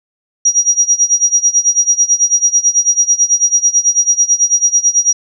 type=tone with tremolo; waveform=sine; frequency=5740 Hz; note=F8; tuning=47 cents sharp; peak=-5 dBFS; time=0.45-5.13 s; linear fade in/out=5 ms; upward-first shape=sine; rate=9.1 Hz; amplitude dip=90%; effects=none